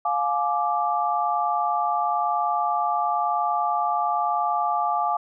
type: chord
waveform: sine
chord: D diminished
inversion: first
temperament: just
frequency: 704.8 / 845.8 / 1174.7 Hz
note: F5 / Ab5 / D6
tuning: +16 / +31 / 0 cents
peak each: -25 dBFS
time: 0.05-5.17 s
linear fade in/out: 5 ms
effects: none